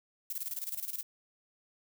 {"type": "noise with tremolo", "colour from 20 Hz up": "violet", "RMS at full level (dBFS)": -36, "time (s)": [0.3, 1.03], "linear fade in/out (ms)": 2, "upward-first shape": "square", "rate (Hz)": 19, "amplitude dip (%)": 75, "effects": []}